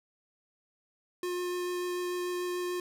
square tone with vibrato, 357.1 Hz, F4, 39 cents sharp, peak -32 dBFS, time 1.23-2.8 s, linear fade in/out 2 ms, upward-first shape triangle, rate 6.8 Hz, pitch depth 9 cents each way, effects none

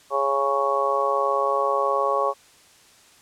harmonic tone, 138.6 Hz, C#3, in tune, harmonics 3 / 4 / 5 / 6 / 7 / 8, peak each -28 / -24 / -31 / -29 / -33 / -23 dBFS, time 0.1-2.34 s, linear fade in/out 50 ms, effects white hiss -53 dBFS RMS until 3.21 s + low-pass 9000 Hz 12 dB/octave

